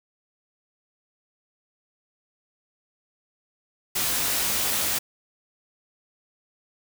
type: noise with comb filter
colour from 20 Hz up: white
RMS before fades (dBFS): -25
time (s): 3.95-4.99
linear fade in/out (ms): 10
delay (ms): 19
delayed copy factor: +0.6
effects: none